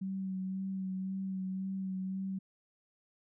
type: tone with vibrato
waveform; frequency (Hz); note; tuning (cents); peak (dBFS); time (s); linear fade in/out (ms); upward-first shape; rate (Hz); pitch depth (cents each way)
sine; 190; F#3; +46; -34; 0.01-2.39; 10; sine; 1.9; 21
effects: none